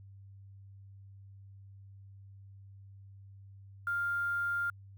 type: tone with quantisation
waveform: sine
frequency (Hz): 1400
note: F6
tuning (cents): +4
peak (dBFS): -30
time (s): 3.87-4.7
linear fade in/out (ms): 2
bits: 9
effects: added 98 Hz sine -50 dBFS peak until 4.97 s